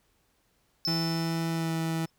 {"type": "tone with exponential decay", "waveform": "triangle", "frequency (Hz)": 5274, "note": "E8", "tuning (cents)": 0, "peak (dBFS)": -25, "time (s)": [0.85, 2.1], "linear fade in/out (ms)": 0, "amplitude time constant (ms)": 270}
{"type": "tone with pitch glide", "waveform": "30% pulse", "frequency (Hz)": [164.81, 163.01], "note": ["E3", "E3"], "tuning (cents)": [0, -19], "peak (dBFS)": -25, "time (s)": [0.87, 2.06], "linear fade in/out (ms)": 10, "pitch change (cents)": -19, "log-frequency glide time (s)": [1.51, 1.73]}
{"effects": ["pink hiss -70 dBFS RMS until 2.18 s"]}